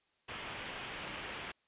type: low-pass noise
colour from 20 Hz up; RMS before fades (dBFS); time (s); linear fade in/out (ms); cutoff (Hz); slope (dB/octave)
white; -44; 0.28-1.52; 10; 3300; 48
effects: white hiss -75 dBFS RMS until 1.67 s + resampled to 8000 Hz